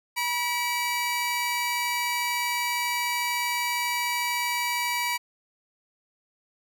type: tone pair together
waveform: sawtooth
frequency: 967 / 2300 Hz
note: B5 / D7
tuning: -37 / -37 cents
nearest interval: octave + minor third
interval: 1500 cents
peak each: -24 / -25 dBFS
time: 0.16-5.18 s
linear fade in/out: 20 ms
effects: none